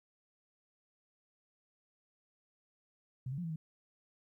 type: tone with pitch steps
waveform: sine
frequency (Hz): 128.1 / 138.4 / 176.4 / 164.4 / 158.1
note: C3 / C#3 / F3 / E3 / D#3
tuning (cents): -36 / -2 / +18 / -4 / +28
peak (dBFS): -36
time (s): 3.26-3.56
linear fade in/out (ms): 5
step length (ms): 60
effects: 13-bit